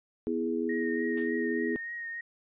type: chord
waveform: sine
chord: E major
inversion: second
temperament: equal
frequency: 246.9 / 329.6 / 415.3 Hz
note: B3 / E4 / G#4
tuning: 0 / 0 / 0 cents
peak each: -32 dBFS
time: 0.27-1.76 s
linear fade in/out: 0 ms
type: tone with vibrato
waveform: sine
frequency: 1864.7 Hz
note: A#6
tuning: in tune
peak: -35 dBFS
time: 0.69-2.21 s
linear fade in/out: 5 ms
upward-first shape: triangle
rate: 3.4 Hz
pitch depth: 28 cents each way
type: noise with exponential decay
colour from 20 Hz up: white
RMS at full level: -42 dBFS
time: 1.17-1.38 s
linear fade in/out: 5 ms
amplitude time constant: 45 ms
effects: resampled to 8000 Hz